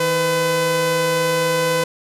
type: tone pair together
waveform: sawtooth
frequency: 160 / 503.9 Hz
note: D#3 / B4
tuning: +49 / +35 cents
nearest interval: octave + minor sixth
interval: 1986 cents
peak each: -21 / -13 dBFS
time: 0-1.84 s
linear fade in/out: 5 ms
effects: resampled to 32000 Hz + 8-bit